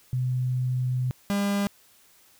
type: tone pair in turn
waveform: sine / 45% pulse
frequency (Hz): 126.7 / 201.1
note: B2 / G3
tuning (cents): +45 / +44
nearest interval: minor sixth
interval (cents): 799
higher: second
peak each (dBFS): -23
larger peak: neither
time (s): 0.13-1.11 / 1.3-1.67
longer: first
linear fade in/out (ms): 0
effects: white hiss -58 dBFS RMS until 2.39 s